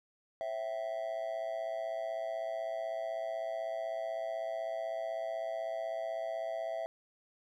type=tone with amplitude modulation; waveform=triangle; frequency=659.3 Hz; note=E5; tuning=in tune; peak=-29 dBFS; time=0.41-6.86 s; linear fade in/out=0 ms; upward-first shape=sine; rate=116 Hz; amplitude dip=80%; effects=none